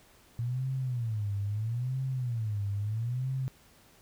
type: tone with vibrato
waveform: sine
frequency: 115.3 Hz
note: A#2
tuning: 19 cents flat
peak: -29 dBFS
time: 0.39-3.48 s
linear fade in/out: 0 ms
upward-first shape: sine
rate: 0.76 Hz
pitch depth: 240 cents each way
effects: pink hiss -60 dBFS RMS until 4.01 s